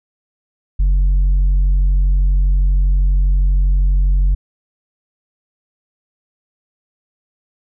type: tone with tanh clipping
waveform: sine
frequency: 46.25 Hz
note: F#1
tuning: in tune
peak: -11 dBFS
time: 0.79-4.35 s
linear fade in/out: 10 ms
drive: 3 dB
effects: none